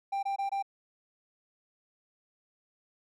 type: tone bursts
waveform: triangle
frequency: 790 Hz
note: G5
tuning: 13 cents sharp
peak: -27 dBFS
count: 4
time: 0.12-0.626 s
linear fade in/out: 10 ms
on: 110 ms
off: 22 ms
effects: none